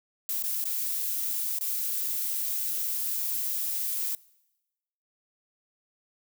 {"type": "noise with dropouts", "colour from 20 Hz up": "violet", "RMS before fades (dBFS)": -30, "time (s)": [0.29, 4.15], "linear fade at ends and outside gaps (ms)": 1, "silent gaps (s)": [[0.425, 0.438], [0.641, 0.654], [1.587, 1.61]], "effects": ["noise-tail reverb RT60 1.0 s tail -23 dB re dry"]}